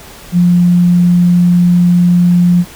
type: tone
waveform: sine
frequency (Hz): 176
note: F3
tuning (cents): +14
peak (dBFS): -5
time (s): 0.32-2.65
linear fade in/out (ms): 50
effects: pink hiss -34 dBFS RMS until 2.75 s